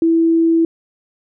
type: tone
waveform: sine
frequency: 329.6 Hz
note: E4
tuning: in tune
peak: -10 dBFS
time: 0.02-0.65 s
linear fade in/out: 2 ms
effects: none